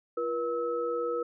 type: tone cluster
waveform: sine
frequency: 342.2 / 481.3 / 1296 Hz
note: F4 / B4 / E6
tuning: -35 / -45 / -30 cents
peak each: -37 / -29 / -36 dBFS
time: 0.17-1.23 s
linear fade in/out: 5 ms
effects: none